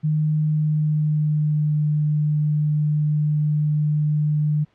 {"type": "tone with pitch glide", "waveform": "sine", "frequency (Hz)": [153.4, 150.5], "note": ["D#3", "D3"], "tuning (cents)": [-24, 43], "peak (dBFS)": -17, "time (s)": [0.03, 4.65], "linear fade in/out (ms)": 20, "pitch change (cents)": -33, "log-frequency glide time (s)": [0.43, 1.81], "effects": ["pink hiss -62 dBFS RMS until 4.74 s", "low-pass 3000 Hz 12 dB/octave"]}